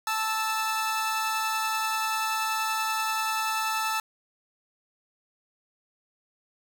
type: tone pair together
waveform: sawtooth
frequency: 880 / 1314.8 Hz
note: A5 / E6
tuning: 0 / -5 cents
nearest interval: perfect fifth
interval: 695 cents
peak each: -25 dBFS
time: 0.07-4 s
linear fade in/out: 2 ms
effects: none